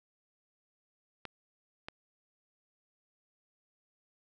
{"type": "clicks", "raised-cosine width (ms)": 0.3, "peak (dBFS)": -24, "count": 2, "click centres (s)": [1.253, 1.885], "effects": []}